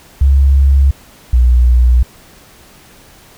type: tone pair in turn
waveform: sine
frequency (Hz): 68.5 / 61.03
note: C#2 / B1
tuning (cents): -20 / -20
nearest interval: major second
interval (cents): 200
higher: first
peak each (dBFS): -5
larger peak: neither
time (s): 0.21-0.91 / 1.33-2.03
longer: neither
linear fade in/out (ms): 5
effects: pink hiss -42 dBFS RMS until 3.37 s